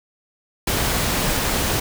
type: noise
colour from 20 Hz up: pink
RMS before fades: -21 dBFS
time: 0.67-1.8 s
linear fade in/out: 5 ms
effects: none